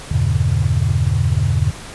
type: chord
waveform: sine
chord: E diminished seventh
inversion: none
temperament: just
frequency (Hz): 82.41 / 98.89 / 118.67 / 142.4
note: E2 / G2 / Bb2 / Db3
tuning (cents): 0 / +16 / +31 / +47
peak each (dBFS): -19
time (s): 0.11-1.71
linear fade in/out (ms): 5
effects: pink hiss -34 dBFS RMS until 1.94 s + resampled to 24000 Hz